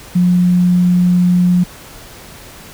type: tone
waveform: sine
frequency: 178.5 Hz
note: F3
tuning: 38 cents sharp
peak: -8 dBFS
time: 0.15-1.64 s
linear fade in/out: 10 ms
effects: pink hiss -36 dBFS RMS until 2.73 s